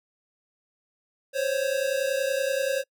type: tone pair together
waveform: square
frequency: 523.9 / 554.4 Hz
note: C5 / C#5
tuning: +2 / 0 cents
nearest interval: minor second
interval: 98 cents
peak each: -28 / -27 dBFS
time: 1.33-2.84 s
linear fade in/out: 50 ms
effects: noise-tail reverb RT60 0.1 s tail -24 dB re dry